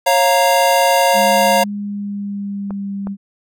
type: chord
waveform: square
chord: Bb minor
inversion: first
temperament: equal with one note detuned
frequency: 548.3 / 698.5 / 932.3 Hz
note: Db5 / F5 / Bb5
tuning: -19 / 0 / 0 cents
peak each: -16 dBFS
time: 0.06-1.64 s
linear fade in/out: 10 ms
type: tone with pitch glide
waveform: sine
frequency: 204.5 to 198.33 Hz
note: G#3 to G3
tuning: -26 to +20 cents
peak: -21 dBFS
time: 1.13-3.17 s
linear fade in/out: 50 ms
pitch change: -54 cents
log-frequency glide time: 1.7-2.91 s
type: clicks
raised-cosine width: 1 ms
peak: -16 dBFS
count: 2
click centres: 2.707 / 3.071 s
effects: none